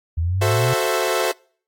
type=exponential sweep; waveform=sine; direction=up; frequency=79.4 to 130.81 Hz; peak=-18 dBFS; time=0.17-0.74 s; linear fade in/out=10 ms
type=chord; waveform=sawtooth; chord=F# half-diminished seventh; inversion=none; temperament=equal with one note detuned; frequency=370 / 440 / 523.3 / 662.3 Hz; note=F#4 / A4 / C5 / E5; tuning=0 / 0 / 0 / +8 cents; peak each=-20 dBFS; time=0.41-1.32 s; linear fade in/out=10 ms
effects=noise-tail reverb RT60 0.5 s tail -26 dB re dry + AAC 64 kbps